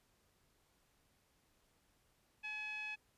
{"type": "tone with low-pass filter", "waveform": "5% pulse", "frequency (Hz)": 850, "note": "G#5", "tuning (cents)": 40, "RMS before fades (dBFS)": -44, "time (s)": [2.43, 2.96], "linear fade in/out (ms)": 20, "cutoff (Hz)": 2400, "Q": 7.4, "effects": ["pink hiss -75 dBFS RMS until 3.17 s", "resampled to 32000 Hz"]}